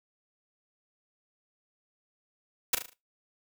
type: noise with echo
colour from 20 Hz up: white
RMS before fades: -23 dBFS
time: 2.73-2.75 s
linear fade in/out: 5 ms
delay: 37 ms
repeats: 5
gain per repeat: -7 dB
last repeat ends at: 2.935 s
effects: noise-tail reverb RT60 0.2 s tail -17 dB re dry